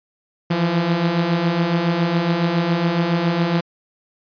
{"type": "beating tone pair", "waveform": "sawtooth", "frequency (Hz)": [164.81, 172.01], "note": ["E3", "F3"], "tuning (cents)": [0, -26], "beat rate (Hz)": 7.2, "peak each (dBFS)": [-19, -14], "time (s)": [0.5, 3.61], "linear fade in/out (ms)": 10, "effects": ["resampled to 11025 Hz"]}